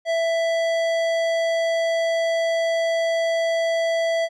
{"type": "tone with tanh clipping", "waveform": "sine", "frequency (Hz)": 662, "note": "E5", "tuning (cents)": 7, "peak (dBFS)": -21, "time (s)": [0.05, 4.29], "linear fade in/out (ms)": 50, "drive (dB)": 16, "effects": []}